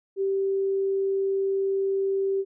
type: tone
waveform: sine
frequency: 389.6 Hz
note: G4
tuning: 11 cents flat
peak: -22 dBFS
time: 0.16-2.45 s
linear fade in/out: 50 ms
effects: none